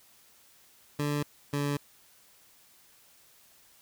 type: tone pair in turn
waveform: 20% pulse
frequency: 146.3 / 143.7 Hz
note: D3 / D3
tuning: -6 / -37 cents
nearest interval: unison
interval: 31 cents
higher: first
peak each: -23 dBFS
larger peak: neither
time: 0.99-1.23 / 1.53-1.77 s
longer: neither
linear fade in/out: 5 ms
effects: white hiss -60 dBFS RMS until 3.81 s